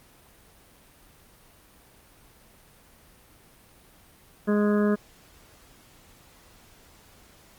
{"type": "harmonic tone", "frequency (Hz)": 207.7, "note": "G#3", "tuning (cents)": 0, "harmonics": [1, 2, 3, 5, 6, 7, 8], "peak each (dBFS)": [-21, -25, -31, -37, -36, -40, -37], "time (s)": [4.47, 4.96], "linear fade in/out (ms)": 20, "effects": ["pink hiss -55 dBFS RMS until 7.58 s", "Opus 32 kbps"]}